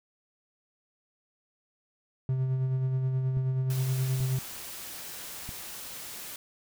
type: tone with tremolo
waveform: triangle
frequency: 130.6 Hz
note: C3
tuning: 3 cents flat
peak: -22 dBFS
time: 2.29-4.39 s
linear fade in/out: 2 ms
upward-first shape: sine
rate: 9.4 Hz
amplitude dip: 35%
type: clicks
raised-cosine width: 5 ms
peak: -27 dBFS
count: 3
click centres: 3.371 / 4.203 / 5.491 s
type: noise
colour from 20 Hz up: white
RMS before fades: -41 dBFS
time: 3.7-6.36 s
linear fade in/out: 2 ms
effects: none